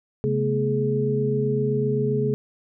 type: tone cluster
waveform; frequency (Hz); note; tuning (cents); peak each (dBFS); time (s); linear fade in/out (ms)
sine; 135.2 / 214.4 / 242.1 / 422; C#3 / A3 / B3 / G#4; -43 / -45 / -34 / +28; -24 / -28 / -31 / -23; 0.24-2.34; 0
effects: none